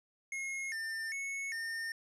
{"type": "tone with pitch steps", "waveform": "square", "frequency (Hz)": [2160, 1797, 2201, 1819], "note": ["C#7", "A6", "C#7", "A#6"], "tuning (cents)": [-45, 36, -13, -43], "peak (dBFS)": -37, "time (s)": [0.32, 1.92], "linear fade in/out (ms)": 2, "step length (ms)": 400, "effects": ["low-pass 10000 Hz 12 dB/octave"]}